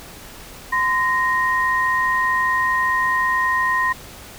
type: tone pair together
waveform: sine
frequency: 1029.7 / 1864.7 Hz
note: C6 / A#6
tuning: -28 / 0 cents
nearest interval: minor seventh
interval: 1028 cents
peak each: -19 dBFS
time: 0.72-3.93 s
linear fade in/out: 10 ms
effects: pink hiss -39 dBFS RMS until 4.38 s